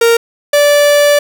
45% pulse tone pair in turn, 464.1 / 582 Hz, A#4 / D5, -8 / -16 cents, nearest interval major third, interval 392 cents, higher second, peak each -6 dBFS, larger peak neither, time 0.01-0.17 / 0.53-1.19 s, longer second, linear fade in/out 5 ms, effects none

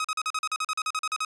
sawtooth tone bursts, 1266 Hz, D#6, 30 cents sharp, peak -22 dBFS, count 15, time 0-1.249 s, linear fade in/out 2 ms, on 45 ms, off 41 ms, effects resampled to 22050 Hz

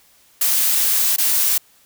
blue noise with dropouts, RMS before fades -17 dBFS, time 0.41-1.58 s, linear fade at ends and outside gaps 5 ms, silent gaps 1.163-1.182 s, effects white hiss -54 dBFS RMS until 1.85 s

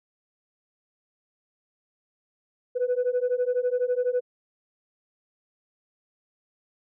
sine beating tone pair, 490 / 502 Hz, B4 / B4, -14 / +28 cents, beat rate 12 Hz, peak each -24 dBFS, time 2.75-4.21 s, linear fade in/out 20 ms, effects tanh soft clip ceiling -18 dBFS

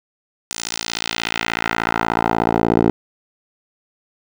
10% pulse tone with band-pass filter sweep, 56.6 Hz, A1, 50 cents sharp, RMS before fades -20 dBFS, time 0.51-2.9 s, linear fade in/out 0 ms, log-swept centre 7400 to 400 Hz, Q 1.3, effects none

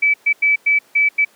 sine tone bursts at uneven times, 2302 Hz, D7, 35 cents flat, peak -11 dBFS, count 6, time 0.02-0.14 / 0.26-0.33 / 0.42-0.56 / 0.66-0.79 / 0.95-1.09 / 1.18-1.25 s, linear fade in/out 10 ms, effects pink hiss -52 dBFS RMS until 1.35 s + high-pass 300 Hz 12 dB/octave

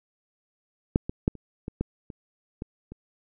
clicks, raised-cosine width 3 ms, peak -6 / -17 / -8 / -30 / -20 / -13 / -26 / -20 / -27 dBFS, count 9, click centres 0.959 / 1.095 / 1.279 / 1.353 / 1.681 / 1.81 / 2.102 / 2.621 / 2.92 s, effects none

